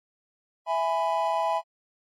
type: chord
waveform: triangle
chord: E major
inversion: none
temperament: equal with one note detuned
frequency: 659.3 / 830.6 / 997.5 Hz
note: E5 / G#5 / B5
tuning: 0 / 0 / +17 cents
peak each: -26 dBFS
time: 0.66-1.62 s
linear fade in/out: 50 ms
effects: AAC 48 kbps